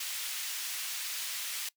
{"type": "high-pass noise", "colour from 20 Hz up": "pink", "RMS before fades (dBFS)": -37, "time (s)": [0, 1.69], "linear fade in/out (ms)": 5, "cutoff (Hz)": 2500, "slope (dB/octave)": 12, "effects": ["noise-tail reverb RT60 0.1 s tail -21 dB re dry"]}